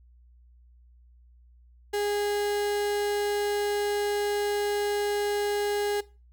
35% pulse tone, 411.1 Hz, G#4, 18 cents flat, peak -24 dBFS, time 1.93-6.01 s, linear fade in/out 10 ms, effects noise-tail reverb RT60 0.3 s tail -20 dB re dry + added 60 Hz sine -53 dBFS peak until 6.32 s

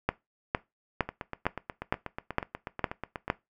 two click trains, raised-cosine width 0.5 ms, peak -19 / -9 dBFS, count 19 / 8, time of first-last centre 1.09-3.28 / 0.09-3.301 s, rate 8.22 / 2.18 Hz, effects noise-tail reverb RT60 0.2 s tail -19 dB re dry

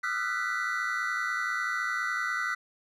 triangle tone cluster, 1220 / 1311 / 1381 / 1495 / 1969 Hz, D#6 / E6 / F6 / F#6 / B6, -34 / -10 / -20 / +17 / -6 cents, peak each -36 / -36 / -34 / -31 / -31 dBFS, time 0.03-2.55 s, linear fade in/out 10 ms, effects none

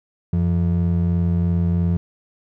triangle ring-modulated tone, 130.81 Hz, C3, in tune, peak -11 dBFS, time 0.33-1.97 s, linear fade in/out 0 ms, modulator 41.5 Hz, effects none

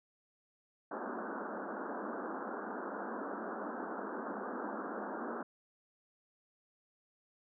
pink band-pass noise, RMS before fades -41 dBFS, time 0.91-5.43 s, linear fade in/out 5 ms, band 200 to 1600 Hz, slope 96 dB/octave, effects none

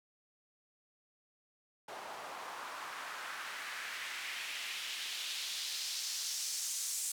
white noise with band-pass filter sweep, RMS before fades -41 dBFS, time 1.88-7.12 s, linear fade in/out 5 ms, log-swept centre 730 to 7800 Hz, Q 1.7, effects none

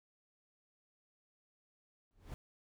brown noise with exponential growth, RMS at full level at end -40 dBFS, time 2.11-2.34 s, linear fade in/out 0 ms, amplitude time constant 48 ms, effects none

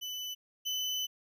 35% pulse tone pair in turn, 2996 / 3013 Hz, F#7 / F#7, +21 / +31 cents, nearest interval unison, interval 10 cents, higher second, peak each -35 / -30 dBFS, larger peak second, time 0.01-0.35 / 0.65-1.07 s, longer second, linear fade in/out 20 ms, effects none

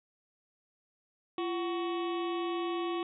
harmonic tone with a mistuned harmonic, 372.6 Hz, F#4, 12 cents sharp, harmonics 1 / 2 / 3 / 5 / 6 / 7 / 8 / 9 / 10, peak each -32 / -41 / -39 / -52 / -52 / -49 / -49 / -49 / -54 dBFS, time 1.38-3.03 s, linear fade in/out 2 ms, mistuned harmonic 1, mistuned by -140 cents, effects none

